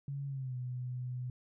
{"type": "tone with pitch glide", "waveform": "sine", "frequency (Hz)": [139.8, 125.27], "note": ["C#3", "B2"], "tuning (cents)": [15, 25], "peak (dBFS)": -36, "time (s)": [0.08, 1.3], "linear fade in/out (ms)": 2, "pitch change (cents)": -190, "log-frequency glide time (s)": [0.27, 0.56], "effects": []}